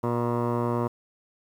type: tone with low-pass filter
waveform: 15% pulse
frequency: 119.3 Hz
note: A#2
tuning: 41 cents sharp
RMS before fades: -26 dBFS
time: 0.03-0.88 s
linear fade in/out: 10 ms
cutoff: 900 Hz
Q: 4.2
effects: 9-bit